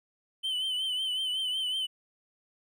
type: tone with vibrato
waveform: triangle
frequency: 3052 Hz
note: G7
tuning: 47 cents flat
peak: -27 dBFS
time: 0.43-1.87 s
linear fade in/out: 20 ms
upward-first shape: triangle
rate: 5.4 Hz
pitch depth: 66 cents each way
effects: none